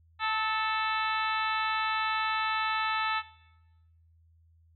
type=harmonic tone with a mistuned harmonic; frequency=440 Hz; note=A4; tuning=in tune; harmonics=2 / 3 / 4 / 5 / 6 / 7 / 8 / 9; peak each=-32 / -31 / -34 / -38 / -37 / -44 / -40 / -40 dBFS; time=0.19-3.23 s; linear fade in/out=50 ms; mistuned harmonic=3; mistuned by=-24 cents; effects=noise-tail reverb RT60 1.0 s tail -19 dB re dry + added 82 Hz sine -59 dBFS peak until 4.75 s